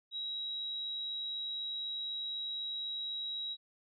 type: tone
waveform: sine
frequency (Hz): 3852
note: B7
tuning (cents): -44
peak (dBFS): -36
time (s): 0.11-3.57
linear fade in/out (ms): 50
effects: none